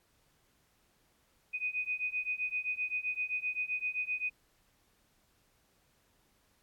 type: beating tone pair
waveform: sine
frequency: 2489 / 2496.7 Hz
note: D#7 / D#7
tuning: 0 / +5 cents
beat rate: 7.7 Hz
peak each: -36 / -35 dBFS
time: 1.53-4.3 s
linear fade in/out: 20 ms
effects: pink hiss -71 dBFS RMS until 6.62 s + AAC 64 kbps